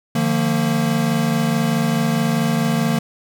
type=tone cluster; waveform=square; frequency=150.8 / 175.5 / 229.2 Hz; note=D3 / F3 / A#3; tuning=+46 / +9 / -29 cents; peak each=-22 / -23 / -20 dBFS; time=0.15-2.99 s; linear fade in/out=5 ms; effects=none